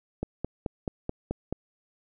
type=click train; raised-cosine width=2 ms; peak=-16 dBFS; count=7; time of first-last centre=0.23-1.526 s; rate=4.63 Hz; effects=none